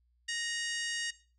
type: harmonic tone with a mistuned harmonic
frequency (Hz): 932.3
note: A#5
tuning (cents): 0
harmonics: 2 / 3 / 4 / 5 / 6 / 7 / 8 / 9 / 10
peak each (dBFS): -37 / -39 / -44 / -43 / -44 / -45 / -44 / -53 / -51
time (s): 0.28-1.11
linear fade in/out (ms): 10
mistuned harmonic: 3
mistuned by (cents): +47
effects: noise-tail reverb RT60 0.4 s tail -17 dB re dry + added 60 Hz sine -68 dBFS peak until 1.38 s